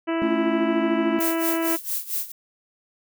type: harmonic tone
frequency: 329.6 Hz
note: E4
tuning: in tune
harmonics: 1 / 2 / 3 / 4 / 5 / 6 / 7 / 8 / 9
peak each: -23 / -29 / -33 / -35 / -37 / -39 / -40 / -41 / -42 dBFS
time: 0.07-1.77 s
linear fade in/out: 20 ms
type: chord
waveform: triangle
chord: A augmented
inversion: none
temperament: equal with one note detuned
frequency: 220 / 277.2 / 343 Hz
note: A3 / C#4 / E#4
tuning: 0 / 0 / -31 cents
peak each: -25 dBFS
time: 0.22-1.19 s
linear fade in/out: 0 ms
type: noise with tremolo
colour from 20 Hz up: violet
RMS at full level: -25 dBFS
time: 1.2-2.32 s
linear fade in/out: 5 ms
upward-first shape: sine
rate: 4.4 Hz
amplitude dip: 85%
effects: none